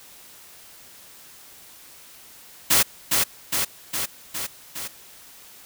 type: noise with echo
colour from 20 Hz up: white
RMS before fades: -17 dBFS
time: 2.7-2.83 s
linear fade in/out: 10 ms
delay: 410 ms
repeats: 5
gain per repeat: -3 dB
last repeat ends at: 4.88 s
effects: white hiss -47 dBFS RMS until 5.65 s